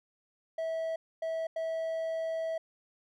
triangle tone bursts at uneven times, 650 Hz, E5, 24 cents flat, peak -29 dBFS, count 3, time 0.58-0.96 / 1.22-1.47 / 1.56-2.58 s, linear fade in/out 5 ms, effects none

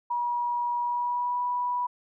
sine tone with pitch glide, 962 to 980.5 Hz, B5 to B5, -46 to -13 cents, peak -25 dBFS, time 0.1-1.87 s, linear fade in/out 10 ms, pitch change +33 cents, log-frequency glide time 0.8-1.41 s, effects none

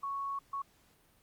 sine tone bursts at uneven times, 1108.7 Hz, C#6, in tune, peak -34 dBFS, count 2, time 0.03-0.39 / 0.53-0.62 s, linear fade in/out 5 ms, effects pink hiss -67 dBFS RMS until 1.22 s + Opus 48 kbps

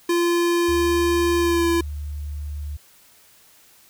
square tone with pitch glide, 344.7 to 338.6 Hz, F4 to E4, -23 to +46 cents, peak -18 dBFS, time 0.09-1.81 s, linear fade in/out 5 ms, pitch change -31 cents, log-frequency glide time 1.39-1.67 s
sine tone, 73.42 Hz, D2, in tune, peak -27 dBFS, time 0.68-2.77 s, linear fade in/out 10 ms
effects white hiss -53 dBFS RMS until 3.89 s

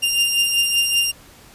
sawtooth beating tone pair, 2794 / 2799.2 Hz, F7 / F7, 0 / +3 cents, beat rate 5.2 Hz, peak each -14 / -19 dBFS, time 0.02-1.12 s, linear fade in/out 20 ms, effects pink hiss -46 dBFS RMS until 1.54 s + resampled to 32000 Hz

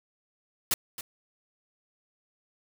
white noise with echo, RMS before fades -25 dBFS, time 0.71-0.74 s, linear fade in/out 2 ms, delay 270 ms, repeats 1, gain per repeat -13 dB, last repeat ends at 1.01 s, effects none

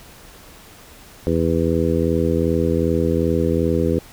harmonic tone, 82.6 Hz, E2, 4 cents sharp, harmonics 1 / 2 / 3 / 4 / 5 / 6, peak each -23 / -23 / -23 / -23 / -23 / -23 dBFS, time 1.27-3.99 s, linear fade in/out 0 ms, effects pink hiss -44 dBFS RMS until 4.12 s

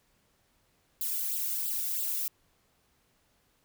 violet noise with flanger, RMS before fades -32 dBFS, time 1.01-2.28 s, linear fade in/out 2 ms, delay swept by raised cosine 0.24 to 1.44 ms, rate 3 Hz, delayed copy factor +1, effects pink hiss -70 dBFS RMS until 3.64 s

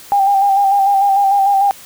sine tone with vibrato, 793 Hz, G5, 20 cents sharp, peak -9 dBFS, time 0.12-1.71 s, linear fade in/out 0 ms, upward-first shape square, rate 6.7 Hz, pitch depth 31 cents each way, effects white hiss -38 dBFS RMS until 1.85 s

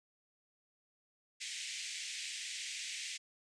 pink band-pass noise, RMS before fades -43 dBFS, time 1.4-3.18 s, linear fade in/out 20 ms, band 2000 to 8600 Hz, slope 48 dB/octave, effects none

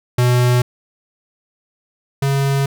square tone pair in turn, 123.47 / 138.03 Hz, B2 / C#3, 0 / -7 cents, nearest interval major second, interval 193 cents, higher second, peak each -12 / -15 dBFS, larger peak first, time 0.18-0.62 / 2.22-2.66 s, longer neither, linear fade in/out 5 ms, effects none

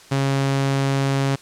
sawtooth tone, 136.9 Hz, C#3, 21 cents flat, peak -14 dBFS, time 0.11-1.36 s, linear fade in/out 10 ms, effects white hiss -46 dBFS RMS until 1.41 s + low-pass 8000 Hz 12 dB/octave

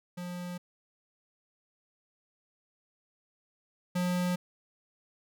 square tone pair in turn, 177.5 / 179.04 Hz, F3 / F3, +28 / +43 cents, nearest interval unison, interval 15 cents, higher second, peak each -37 / -28 dBFS, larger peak second, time 0.17-0.58 / 3.95-4.36 s, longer neither, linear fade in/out 10 ms, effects none

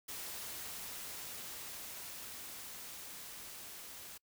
white noise with level ramp, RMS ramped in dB -44 to -50 dBFS, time 0.08-4.18 s, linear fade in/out 10 ms, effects noise-tail reverb RT60 0.1 s tail -26 dB re dry

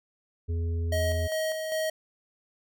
harmonic tone, 83.9 Hz, E2, 31 cents sharp, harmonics 1 / 3 / 5, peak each -26 / -43 / -41 dBFS, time 0.48-1.28 s, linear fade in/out 20 ms
square tone with tremolo, 632 Hz, D#5, 27 cents sharp, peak -27 dBFS, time 0.92-1.9 s, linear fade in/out 5 ms, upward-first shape square, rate 2.5 Hz, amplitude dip 40%
effects none

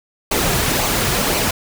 pink noise with flanger, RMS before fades -18 dBFS, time 0.31-1.51 s, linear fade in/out 5 ms, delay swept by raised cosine 0.57 to 3.87 ms, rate 1.9 Hz, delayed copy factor -0.5, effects none

